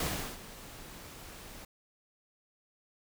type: noise with ADSR envelope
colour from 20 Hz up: pink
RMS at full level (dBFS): -32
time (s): 0-1.65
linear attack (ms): 3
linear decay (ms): 370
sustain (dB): -16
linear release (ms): 4
effects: none